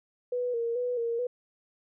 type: tone with vibrato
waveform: sine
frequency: 478.9 Hz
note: A#4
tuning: 47 cents sharp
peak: -27 dBFS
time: 0.32-1.27 s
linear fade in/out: 5 ms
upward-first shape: square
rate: 2.3 Hz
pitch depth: 49 cents each way
effects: none